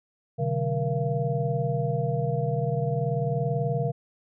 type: tone cluster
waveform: sine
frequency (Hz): 128.8 / 149.2 / 187.2 / 472 / 682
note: C3 / D3 / F#3 / A#4 / F5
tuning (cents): -27 / +28 / +20 / +22 / -41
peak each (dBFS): -28 / -28 / -37 / -30 / -32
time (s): 0.38-3.92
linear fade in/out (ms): 20
effects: none